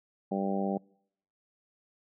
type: harmonic tone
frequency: 98 Hz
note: G2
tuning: in tune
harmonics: 2 / 3 / 4 / 5 / 6 / 7 / 8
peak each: -31 / -38 / -37 / -39 / -37 / -41 / -37 dBFS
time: 0.31-0.78 s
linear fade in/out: 10 ms
effects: noise-tail reverb RT60 0.7 s tail -26 dB re dry